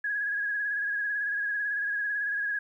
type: tone with vibrato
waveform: sine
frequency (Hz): 1661.2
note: G#6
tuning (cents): 0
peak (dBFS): -27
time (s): 0.04-2.59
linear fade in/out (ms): 5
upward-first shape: sine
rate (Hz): 18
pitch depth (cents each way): 43
effects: 11-bit